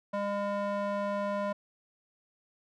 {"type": "tone with band-pass filter", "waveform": "square", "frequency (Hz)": 202.5, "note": "G#3", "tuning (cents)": -43, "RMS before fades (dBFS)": -32, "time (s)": [0.13, 1.53], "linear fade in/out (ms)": 10, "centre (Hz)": 780, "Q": 1.8, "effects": []}